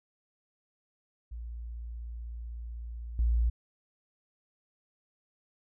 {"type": "tone with level steps", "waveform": "sine", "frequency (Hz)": 58, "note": "A#1", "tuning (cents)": -8, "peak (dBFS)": [-37, -23], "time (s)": [1.31, 3.5], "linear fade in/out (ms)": 10, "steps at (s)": 3.19, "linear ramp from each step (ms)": 2, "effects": []}